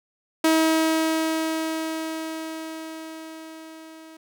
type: tone with level ramp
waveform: sawtooth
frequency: 320 Hz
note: D#4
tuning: 49 cents sharp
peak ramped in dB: -12 to -39 dBFS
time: 0.44-4.17 s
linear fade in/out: 5 ms
effects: none